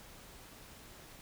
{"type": "silence", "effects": ["pink hiss -54 dBFS RMS until 1.21 s"]}